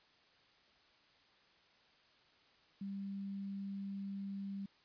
sine tone with quantisation, 197.2 Hz, G3, 11 cents sharp, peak -40 dBFS, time 2.81-4.66 s, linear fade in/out 5 ms, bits 11, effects white hiss -68 dBFS RMS until 4.84 s + resampled to 11025 Hz

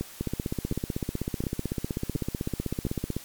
two click trains, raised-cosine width 3 ms, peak -15 / -16 dBFS, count 48 / 5, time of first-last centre 0.21-3.166 / 0.01-2.867 s, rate 15.9 / 1.4 Hz, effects white hiss -46 dBFS RMS until 3.24 s + MP3 96 kbps

